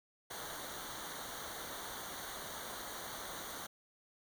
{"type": "noise with comb filter", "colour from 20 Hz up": "pink", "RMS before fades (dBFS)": -45, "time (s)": [0.3, 3.67], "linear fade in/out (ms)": 10, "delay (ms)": 0.39, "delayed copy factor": -0.8, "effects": []}